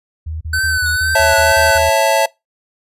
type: tone bursts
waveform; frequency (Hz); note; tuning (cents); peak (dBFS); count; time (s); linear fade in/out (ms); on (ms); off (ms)
sine; 79.1; D#2; +29; -21; 9; 0.26-1.898; 10; 150; 36
type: tone with vibrato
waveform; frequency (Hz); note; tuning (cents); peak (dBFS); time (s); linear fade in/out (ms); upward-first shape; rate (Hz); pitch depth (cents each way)
square; 1513; F#6; +38; -15; 0.53-1.78; 5; triangle; 2.1; 53
type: tone with exponential decay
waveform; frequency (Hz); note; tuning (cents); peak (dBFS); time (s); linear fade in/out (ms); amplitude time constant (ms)
15% pulse; 3729; A#7; 0; -20; 0.86-1.88; 1; 220
type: chord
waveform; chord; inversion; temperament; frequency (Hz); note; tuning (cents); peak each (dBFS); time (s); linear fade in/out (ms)
square; A major; first; just; 550 / 660 / 880; C#5 / E5 / A5; -14 / +2 / 0; -17 / -15 / -16; 1.15-2.26; 5
effects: noise-tail reverb RT60 0.2 s tail -23 dB re dry + resampled to 32000 Hz